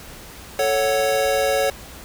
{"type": "chord", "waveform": "square", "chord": "F# minor", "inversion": "first", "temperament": "equal", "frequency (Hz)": [440, 554.4, 740], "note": ["A4", "C#5", "F#5"], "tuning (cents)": [0, 0, 0], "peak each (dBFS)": [-25, -20, -25], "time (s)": [0.59, 1.7], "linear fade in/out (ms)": 2, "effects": ["added 60 Hz sine -46 dBFS peak until 2.04 s", "pink hiss -40 dBFS RMS until 2.04 s"]}